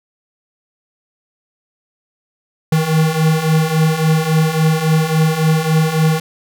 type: beating tone pair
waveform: square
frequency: 156 / 159.6 Hz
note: D#3 / D#3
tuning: +5 / +44 cents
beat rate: 3.6 Hz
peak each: -18 / -14 dBFS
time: 2.72-6.2 s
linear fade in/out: 5 ms
effects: none